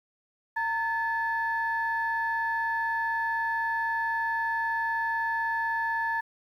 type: tone pair together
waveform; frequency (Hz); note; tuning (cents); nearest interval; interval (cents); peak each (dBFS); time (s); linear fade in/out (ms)
sine; 916 / 1732.1; A#5 / A6; -31 / -28; major seventh; 1103; -28; 0.56-6.21; 10
effects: tanh soft clip ceiling -18 dBFS + 10-bit